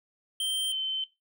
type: tone pair in turn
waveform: square / sine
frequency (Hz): 3136 / 3079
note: G7 / G7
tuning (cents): 0 / -32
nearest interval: unison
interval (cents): 32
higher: first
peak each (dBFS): -28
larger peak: neither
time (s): 0.4-0.72 / 0.72-1.04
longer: neither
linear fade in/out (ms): 2
effects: noise-tail reverb RT60 0.2 s tail -17 dB re dry